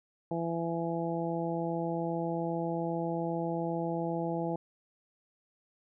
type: harmonic tone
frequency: 167.5 Hz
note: E3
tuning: 28 cents sharp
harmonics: 1 / 2 / 3 / 4 / 5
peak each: -35 / -35 / -37 / -38 / -39 dBFS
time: 0.31-4.56 s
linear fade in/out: 2 ms
effects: none

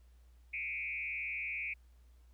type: tone with frequency modulation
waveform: sine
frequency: 2349 Hz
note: D7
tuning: in tune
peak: -36 dBFS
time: 0.53-1.74 s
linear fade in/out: 10 ms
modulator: 139 Hz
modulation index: 1.4
effects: added 60 Hz sine -58 dBFS peak until 2.33 s + pink hiss -75 dBFS RMS until 2.33 s

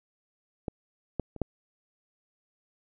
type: clicks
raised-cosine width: 2 ms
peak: -18 / -15 / -28 / -13 dBFS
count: 4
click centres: 0.682 / 1.197 / 1.363 / 1.417 s
effects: none

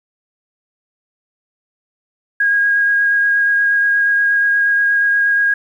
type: tone with vibrato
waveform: sine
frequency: 1636 Hz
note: G#6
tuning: 26 cents flat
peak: -11 dBFS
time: 2.4-5.54 s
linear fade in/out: 5 ms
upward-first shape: sine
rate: 8.4 Hz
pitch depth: 11 cents each way
effects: 8-bit

